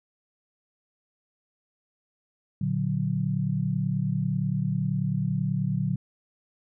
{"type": "chord", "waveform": "sine", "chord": "Bb augmented", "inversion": "none", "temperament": "equal", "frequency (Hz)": [116.54, 146.83, 185], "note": ["Bb2", "D3", "F#3"], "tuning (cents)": [0, 0, 0], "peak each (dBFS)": [-30, -27, -28], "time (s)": [2.61, 5.96], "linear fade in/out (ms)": 5, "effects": []}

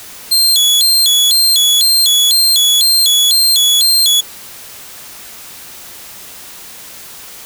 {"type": "tone with vibrato", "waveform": "sawtooth", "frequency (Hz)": 3760, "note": "A#7", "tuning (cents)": 14, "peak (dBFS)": -5, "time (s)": [0.31, 4.21], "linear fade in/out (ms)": 10, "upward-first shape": "square", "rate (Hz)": 2, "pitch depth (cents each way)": 180, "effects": ["white hiss -33 dBFS RMS until 7.45 s"]}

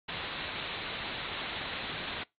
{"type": "low-pass noise", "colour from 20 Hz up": "white", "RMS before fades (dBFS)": -38, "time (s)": [0.08, 2.24], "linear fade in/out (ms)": 10, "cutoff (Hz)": 4000, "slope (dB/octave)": 96, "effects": ["noise-tail reverb RT60 0.2 s tail -23 dB re dry", "MP3 32 kbps"]}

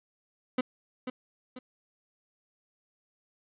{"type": "tone with echo", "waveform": "30% pulse", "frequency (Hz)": 253.4, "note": "B3", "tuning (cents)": 45, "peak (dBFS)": -22, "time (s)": [0.58, 0.61], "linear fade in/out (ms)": 5, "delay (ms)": 490, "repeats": 2, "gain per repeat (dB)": -8, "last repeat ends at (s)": 1.59, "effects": ["resampled to 8000 Hz", "10-bit"]}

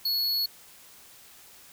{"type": "tone", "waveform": "square", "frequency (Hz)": 4371, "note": "C#8", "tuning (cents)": -25, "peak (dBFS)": -25, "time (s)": [0.05, 0.46], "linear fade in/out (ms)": 5, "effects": ["white hiss -52 dBFS RMS until 1.72 s"]}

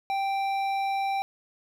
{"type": "tone with hard clipping", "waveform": "sine", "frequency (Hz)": 784, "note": "G5", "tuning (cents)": 0, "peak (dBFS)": -27, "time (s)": [0.1, 1.22], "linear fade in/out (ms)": 0, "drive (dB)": 10, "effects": []}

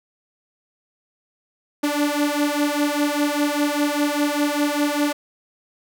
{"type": "beating tone pair", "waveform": "sawtooth", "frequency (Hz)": [290, 295], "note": ["D4", "D4"], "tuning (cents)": [-22, 8], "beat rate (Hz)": 5, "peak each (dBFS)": -18, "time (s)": [1.83, 5.13], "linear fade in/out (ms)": 10, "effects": []}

